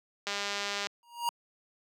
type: click train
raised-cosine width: 0.2 ms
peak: -16 dBFS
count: 122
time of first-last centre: 0.27-0.869 s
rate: 202 Hz
type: tone with exponential growth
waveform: square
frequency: 946 Hz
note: A#5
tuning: 25 cents sharp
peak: -25 dBFS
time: 1.03-1.29 s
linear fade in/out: 1 ms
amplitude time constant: 55 ms
effects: high-pass 300 Hz 12 dB/octave